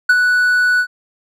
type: tone with ADSR envelope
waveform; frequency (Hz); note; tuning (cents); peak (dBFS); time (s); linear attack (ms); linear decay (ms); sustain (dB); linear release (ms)
triangle; 1480; F#6; 0; -4; 0.09-0.87; 7; 43; -5; 73
effects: none